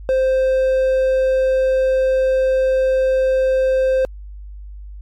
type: tone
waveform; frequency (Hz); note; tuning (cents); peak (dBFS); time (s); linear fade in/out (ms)
triangle; 523; C5; -1; -11; 0.09-4.05; 0
effects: added 50 Hz sine -31 dBFS peak until 5.01 s + MP3 96 kbps